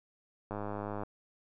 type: click train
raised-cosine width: 1 ms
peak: -24 dBFS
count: 55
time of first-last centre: 0.51-1.034 s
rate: 103 Hz
effects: none